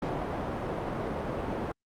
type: low-pass noise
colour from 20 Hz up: white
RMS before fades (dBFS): -33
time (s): 0.02-1.72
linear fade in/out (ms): 5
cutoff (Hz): 690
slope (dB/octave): 12
effects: Opus 48 kbps